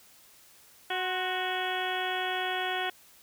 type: harmonic tone with a mistuned harmonic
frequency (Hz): 370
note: F#4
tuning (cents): 0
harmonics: 1 / 2 / 3 / 4 / 5 / 6 / 7 / 8 / 9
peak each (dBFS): -37 / -33 / -41 / -36 / -37 / -42 / -41 / -41 / -38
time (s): 0.9-2.9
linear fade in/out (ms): 5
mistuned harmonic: 3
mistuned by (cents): -58
effects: white hiss -57 dBFS RMS until 3.22 s